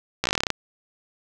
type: slowing click train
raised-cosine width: 0.2 ms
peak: -4 dBFS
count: 12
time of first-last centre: 0.24-0.503 s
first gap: 15 ms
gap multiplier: 1.09
effects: none